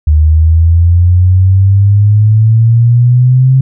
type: exponential sweep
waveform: sine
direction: up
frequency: 75.3 to 133.2 Hz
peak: -3 dBFS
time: 0.07-3.61 s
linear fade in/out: 5 ms
effects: none